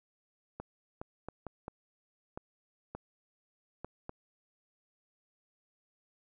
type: clicks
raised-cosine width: 1 ms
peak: -26 dBFS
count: 9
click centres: 0.6 / 1.015 / 1.286 / 1.467 / 1.681 / 2.375 / 2.95 / 3.846 / 4.094 s
effects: none